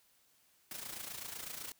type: noise with amplitude modulation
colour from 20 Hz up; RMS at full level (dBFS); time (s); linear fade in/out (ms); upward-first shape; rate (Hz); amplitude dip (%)
white; -42; 0.71-1.72; 2; sine; 27.9; 65
effects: white hiss -70 dBFS RMS until 1.79 s